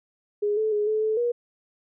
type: tone with pitch steps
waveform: sine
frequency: 414.2 / 435.1 / 417.6 / 432.2 / 435.3 / 479.2 Hz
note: G#4 / A4 / G#4 / A4 / A4 / A#4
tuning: -5 / -19 / +10 / -31 / -19 / +48 cents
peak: -21 dBFS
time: 0.42-1.32 s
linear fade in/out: 10 ms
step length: 150 ms
effects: none